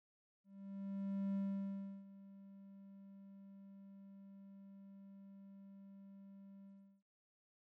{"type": "tone with ADSR envelope", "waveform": "triangle", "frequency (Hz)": 196.4, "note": "G3", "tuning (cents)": 4, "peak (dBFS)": -34, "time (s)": [0.44, 7.03], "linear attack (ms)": 910, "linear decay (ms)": 690, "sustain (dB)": -19, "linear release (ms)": 370, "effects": []}